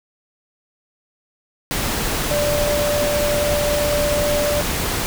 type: tone in noise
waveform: sine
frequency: 587.3 Hz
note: D5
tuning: in tune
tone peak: -18 dBFS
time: 2.31-4.61 s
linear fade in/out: 0 ms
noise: pink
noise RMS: -22 dBFS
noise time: 1.71-5.06 s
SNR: +1 dB
effects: none